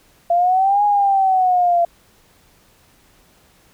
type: exponential two-way sweep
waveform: sine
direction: up then down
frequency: 682 to 830.6 to 682 Hz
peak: -12 dBFS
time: 0.3-1.85 s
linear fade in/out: 5 ms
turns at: 0.84 s
effects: pink hiss -54 dBFS RMS until 3.73 s